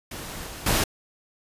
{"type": "noise with level steps", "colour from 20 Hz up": "pink", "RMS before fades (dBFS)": [-36, -38, -22], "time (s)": [0.11, 0.84], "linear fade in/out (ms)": 5, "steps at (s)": [0.47, 0.66], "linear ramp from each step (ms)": 5, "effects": ["resampled to 32000 Hz"]}